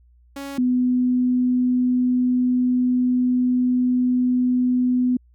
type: tone pair in turn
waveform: sawtooth / sine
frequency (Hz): 278 / 250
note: C#4 / B3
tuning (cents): +5 / +21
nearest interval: major second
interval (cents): 184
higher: first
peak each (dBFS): -26 / -16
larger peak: second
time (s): 0.36-0.58 / 0.58-5.17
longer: second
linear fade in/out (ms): 5
effects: added 60 Hz sine -51 dBFS peak until 5.34 s